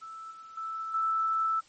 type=tone with level steps; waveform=sine; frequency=1318.5 Hz; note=E6; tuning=in tune; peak=-40 / -45 / -33 / -25 dBFS; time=0.01-1.61 s; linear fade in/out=20 ms; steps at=0.31 / 0.57 / 0.94 s; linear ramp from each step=5 ms; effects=white hiss -60 dBFS RMS until 1.68 s + MP3 32 kbps